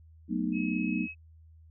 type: chord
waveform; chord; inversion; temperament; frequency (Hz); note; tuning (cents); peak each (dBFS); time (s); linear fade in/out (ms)
sine; B dominant seventh; second; just; 185.21 / 222.2 / 246.9 / 308.7; F#3 / A3 / B3 / D#4; +2 / +17 / 0 / -14; -33; 0.28-1.08; 50
type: tone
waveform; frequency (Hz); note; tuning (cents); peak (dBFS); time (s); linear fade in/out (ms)
sine; 2562; E7; -50; -37; 0.52-1.15; 50
effects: added 80 Hz sine -52 dBFS peak until 1.7 s